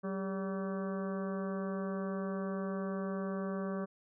harmonic tone with a mistuned harmonic, 191.6 Hz, G3, 39 cents flat, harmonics 1 / 2 / 3 / 4 / 5 / 6 / 7 / 8 / 9, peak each -36 / -41 / -42 / -53 / -55 / -46 / -55 / -52 / -60 dBFS, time 0.03-3.86 s, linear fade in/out 20 ms, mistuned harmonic 2, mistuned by +65 cents, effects none

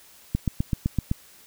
click train, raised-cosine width 5 ms, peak -10 dBFS, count 7, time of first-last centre 0.35-1.114 s, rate 7.85 Hz, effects white hiss -52 dBFS RMS until 1.46 s

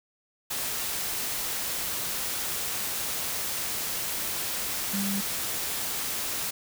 sine tone in noise, 198.1 Hz, G3, 18 cents sharp, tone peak -28 dBFS, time 4.93-5.21 s, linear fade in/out 10 ms, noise white, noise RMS -31 dBFS, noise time 0.5-6.51 s, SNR 0 dB, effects none

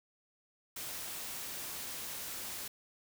white noise, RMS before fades -42 dBFS, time 0.76-2.68 s, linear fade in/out 5 ms, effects none

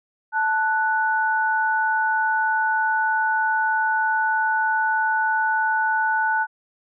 sine tone pair together, 878.4 / 1480 Hz, A5 / F#6, -3 / 0 cents, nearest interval major sixth, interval 903 cents, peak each -21 dBFS, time 0.32-6.47 s, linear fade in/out 50 ms, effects none

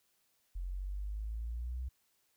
sine exponential sweep, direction up, 43.65 to 64.3 Hz, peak -36 dBFS, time 0.55-1.89 s, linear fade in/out 10 ms, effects white hiss -75 dBFS RMS until 2.36 s

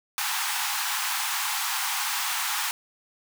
pink high-pass noise, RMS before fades -28 dBFS, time 0.18-2.71 s, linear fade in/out 0 ms, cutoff 780 Hz, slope 96 dB/octave, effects none

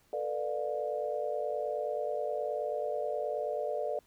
sine chord, B half-diminished seventh, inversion third, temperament just, 444.5 / 493.9 / 592.7 / 711.2 Hz, A4 / B4 / D5 / F5, +18 / 0 / +16 / +31 cents, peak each -37 / -38 / -34 / -39 dBFS, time 0.13-3.99 s, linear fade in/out 2 ms, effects pink hiss -67 dBFS RMS until 4.06 s

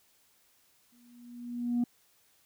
sine tone with exponential growth, 240.8 Hz, B3, 44 cents flat, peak -22 dBFS, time 0.92-1.84 s, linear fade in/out 5 ms, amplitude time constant 200 ms, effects tanh soft clip ceiling -23 dBFS + white hiss -67 dBFS RMS until 2.45 s

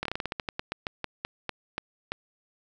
slowing click train, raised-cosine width 0.3 ms, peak -14 dBFS, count 18, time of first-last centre 0.03-2.12 s, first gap 24 ms, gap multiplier 1.18, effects none

